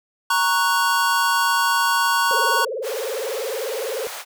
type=chord; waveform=square; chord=F# major; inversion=first; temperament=equal; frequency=932.3 / 1108.7 / 1480 Hz; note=A#5 / C#6 / F#6; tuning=0 / 0 / 0 cents; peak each=-22 dBFS; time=0.3-2.65 s; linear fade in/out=5 ms
type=tone with vibrato; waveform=sine; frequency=485.9 Hz; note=B4; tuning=28 cents flat; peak=-24 dBFS; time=2.31-4.07 s; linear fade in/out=0 ms; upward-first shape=triangle; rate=20 Hz; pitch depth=290 cents each way
type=high-pass noise; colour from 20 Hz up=pink; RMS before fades=-33 dBFS; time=2.82-4.25 s; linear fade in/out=50 ms; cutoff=620 Hz; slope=24 dB/octave
effects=none